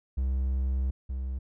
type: tone pair in turn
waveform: triangle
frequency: 65.41 / 65.15 Hz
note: C2 / C2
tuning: 0 / -7 cents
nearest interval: unison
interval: 7 cents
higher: first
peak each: -23 / -28 dBFS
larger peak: first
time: 0.17-0.91 / 1.09-1.39 s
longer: first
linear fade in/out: 10 ms
effects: none